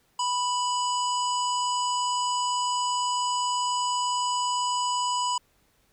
harmonic tone, 987.8 Hz, B5, in tune, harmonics 1 / 3 / 5 / 7 / 8, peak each -25 / -33 / -36 / -36 / -37 dBFS, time 0.19-5.38 s, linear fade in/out 5 ms, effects pink hiss -66 dBFS RMS until 5.92 s

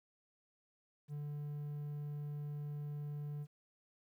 triangle tone, 146.83 Hz, D3, in tune, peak -38 dBFS, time 1.08-3.47 s, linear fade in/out 50 ms, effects 12-bit

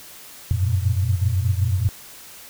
sine tone cluster, 90.3 / 98.4 / 115.4 / 120.6 Hz, F#2 / G2 / A#2 / B2, -42 / +7 / -17 / -41 cents, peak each -20 / -24 / -25 / -27 dBFS, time 0.51-1.89 s, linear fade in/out 0 ms, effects white hiss -42 dBFS RMS until 2.49 s

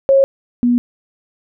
sine tone pair in turn, 544 / 242.5 Hz, C#5 / B3, -33 / -31 cents, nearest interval octave + major second, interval 1398 cents, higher first, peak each -7 / -10 dBFS, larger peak first, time 0.09-0.24 / 0.63-0.78 s, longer neither, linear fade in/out 0 ms, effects none

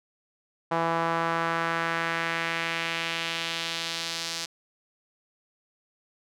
sawtooth tone with band-pass filter sweep, 166.1 Hz, E3, 13 cents sharp, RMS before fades -29 dBFS, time 0.71-4.46 s, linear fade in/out 10 ms, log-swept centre 920 to 5100 Hz, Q 1.6, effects none

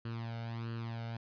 sawtooth tone with flanger, 115.3 Hz, A#2, 19 cents flat, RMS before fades -40 dBFS, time 0.05-1.17 s, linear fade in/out 5 ms, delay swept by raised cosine 0.68 to 1.38 ms, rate 1.5 Hz, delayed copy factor +0.7, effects resampled to 11025 Hz

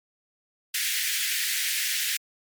pink high-pass noise, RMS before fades -27 dBFS, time 0.74-2.17 s, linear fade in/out 5 ms, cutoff 1700 Hz, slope 48 dB/octave, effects MP3 96 kbps

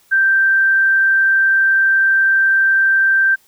sine tone, 1568 Hz, G6, in tune, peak -10 dBFS, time 0.11-3.36 s, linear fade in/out 20 ms, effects white hiss -54 dBFS RMS until 3.47 s

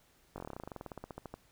slowing click train, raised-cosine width 1 ms, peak -28 dBFS, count 23, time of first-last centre 0.36-1.34 s, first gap 20 ms, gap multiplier 1.07, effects pink hiss -67 dBFS RMS until 1.51 s

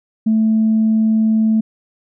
sine tone, 220 Hz, A3, in tune, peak -10 dBFS, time 0.26-1.61 s, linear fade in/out 10 ms, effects tanh soft clip ceiling -7 dBFS

